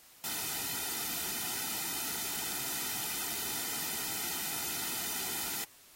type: noise with comb filter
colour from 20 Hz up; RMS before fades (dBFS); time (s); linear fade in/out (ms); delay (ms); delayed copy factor
white; -36; 0.24-5.64; 0; 1.8; -0.75
effects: white hiss -58 dBFS RMS until 5.95 s + AAC 48 kbps